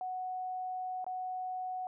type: tone with dropouts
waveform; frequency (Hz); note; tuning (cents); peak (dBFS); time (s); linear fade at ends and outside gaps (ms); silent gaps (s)
sine; 740; F#5; 0; -35; 0.01-1.87; 1; 1.044-1.065
effects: none